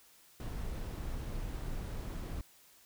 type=noise; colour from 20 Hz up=brown; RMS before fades=-39 dBFS; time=0.4-2.41 s; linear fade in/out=2 ms; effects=white hiss -62 dBFS RMS until 2.85 s